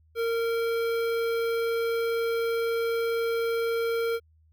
square tone with notch filter, 461 Hz, A#4, 19 cents flat, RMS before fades -27 dBFS, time 0.15-4.2 s, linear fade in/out 50 ms, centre 7400 Hz, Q 0.61, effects added 79 Hz sine -58 dBFS peak until 4.52 s

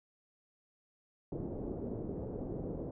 white low-pass noise, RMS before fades -40 dBFS, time 1.32-2.91 s, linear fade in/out 2 ms, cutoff 470 Hz, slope 24 dB/octave, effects none

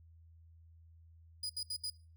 35% pulse tone bursts, 4937 Hz, D#8, 14 cents flat, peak -35 dBFS, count 4, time 1.43-1.901 s, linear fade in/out 5 ms, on 66 ms, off 69 ms, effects noise-tail reverb RT60 0.4 s tail -22 dB re dry + added 82 Hz sine -57 dBFS peak until 2.16 s

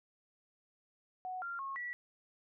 sine tone with pitch steps, 740 / 1387 / 1088 / 1946 Hz, F#5 / F6 / C#6 / B6, 0 / -12 / -33 / -26 cents, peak -38 dBFS, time 1.25-1.93 s, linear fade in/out 0 ms, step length 170 ms, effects none

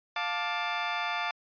20% pulse chord, D minor, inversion first, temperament just, 704.8 / 881 / 1174.7 Hz, F5 / A5 / D6, +16 / +2 / 0 cents, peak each -29 dBFS, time 0.16-1.31 s, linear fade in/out 2 ms, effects resampled to 11025 Hz

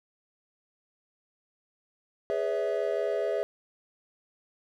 triangle tone cluster, 414.3 / 497.7 / 565 / 650 Hz, G#4 / B4 / C#5 / E5, -4 / +13 / +33 / -24 cents, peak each -29 / -32 / -31 / -29 dBFS, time 2.3-3.43 s, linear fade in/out 0 ms, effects none

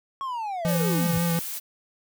triangle linear sweep, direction down, 1108.7 to 85.9 Hz, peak -26 dBFS, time 0.21-1.18 s, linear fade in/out 0 ms
square tone with vibrato, 169.3 Hz, E3, 46 cents sharp, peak -23 dBFS, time 0.65-1.39 s, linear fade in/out 0 ms, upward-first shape triangle, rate 5.5 Hz, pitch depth 30 cents each way
blue noise, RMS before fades -33 dBFS, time 0.67-1.6 s, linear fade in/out 20 ms
effects none

